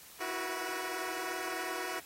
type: chord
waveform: 10% pulse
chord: E suspended second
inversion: none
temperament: equal with one note detuned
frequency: 329.6 / 370 / 482.6 Hz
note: E4 / F#4 / B4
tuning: 0 / 0 / -40 cents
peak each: -33 / -30 / -35 dBFS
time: 0.2-2 s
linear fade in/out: 10 ms
effects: white hiss -53 dBFS RMS until 2.05 s + AAC 48 kbps

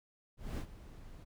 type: noise with ADSR envelope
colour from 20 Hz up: brown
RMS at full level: -36 dBFS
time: 0.37-1.25 s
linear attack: 210 ms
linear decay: 78 ms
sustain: -15 dB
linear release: 24 ms
effects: none

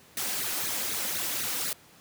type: noise with flanger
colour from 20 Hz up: white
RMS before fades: -31 dBFS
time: 0.17-1.73 s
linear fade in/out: 2 ms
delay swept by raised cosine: 0.47 to 4.07 ms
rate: 4 Hz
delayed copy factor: +1
effects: pink hiss -55 dBFS RMS until 2 s + high-pass 100 Hz 12 dB/octave

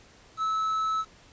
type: tone with quantisation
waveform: triangle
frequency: 1301 Hz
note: E6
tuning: 23 cents flat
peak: -23 dBFS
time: 0.37-1.05 s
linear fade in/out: 50 ms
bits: 8
effects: pink hiss -55 dBFS RMS until 1.32 s + resampled to 16000 Hz

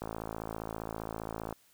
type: click train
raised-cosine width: 1 ms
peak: -23 dBFS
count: 84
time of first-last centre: 0.02-1.526 s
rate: 55.1 Hz
effects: white hiss -65 dBFS RMS until 1.73 s

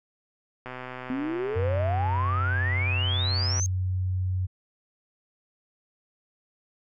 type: click train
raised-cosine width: 0.5 ms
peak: -22 dBFS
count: 374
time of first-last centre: 0.66-3.597 s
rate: 127 Hz
type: exponential sweep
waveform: sine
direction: up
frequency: 250 to 6490 Hz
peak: -27 dBFS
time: 1.1-3.66 s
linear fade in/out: 0 ms
type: tone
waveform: sine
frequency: 92.5 Hz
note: F#2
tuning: in tune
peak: -24 dBFS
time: 1.55-4.47 s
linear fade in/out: 20 ms
effects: none

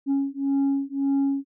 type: beating tone pair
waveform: sine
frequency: 275.2 / 277 Hz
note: C#4 / C#4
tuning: -12 / -1 cents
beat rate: 1.8 Hz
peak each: -22 dBFS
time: 0.06-1.45 s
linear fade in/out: 50 ms
effects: tanh soft clip ceiling -18 dBFS

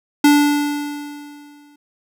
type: tone with exponential decay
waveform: square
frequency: 291.4 Hz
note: D4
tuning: 13 cents flat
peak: -8 dBFS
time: 0.24-1.76 s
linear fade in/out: 5 ms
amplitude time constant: 330 ms
effects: none

